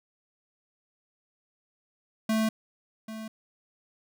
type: tone with echo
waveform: square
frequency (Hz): 220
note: A3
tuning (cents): 0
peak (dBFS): -24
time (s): 2.29-2.49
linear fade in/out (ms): 5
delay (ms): 790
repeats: 1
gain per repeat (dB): -13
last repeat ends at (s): 3.28
effects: none